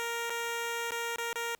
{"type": "tone with dropouts", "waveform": "10% pulse", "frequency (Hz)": 466.9, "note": "A#4", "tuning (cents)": 3, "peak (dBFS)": -24, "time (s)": [0, 1.55], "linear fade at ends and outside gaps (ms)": 0, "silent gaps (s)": [[0.297, 0.303], [0.908, 0.919], [1.159, 1.183], [1.33, 1.357]], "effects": ["pink hiss -68 dBFS RMS until 1.59 s"]}